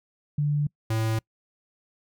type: tone pair in turn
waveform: sine / square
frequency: 146.83 / 111.32 Hz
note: D3 / A2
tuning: 0 / +21 cents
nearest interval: perfect fourth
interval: 479 cents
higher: first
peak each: -21 / -24 dBFS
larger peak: first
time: 0.38-0.67 / 0.9-1.19 s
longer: neither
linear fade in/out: 5 ms
effects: noise-tail reverb RT60 0.1 s tail -26 dB re dry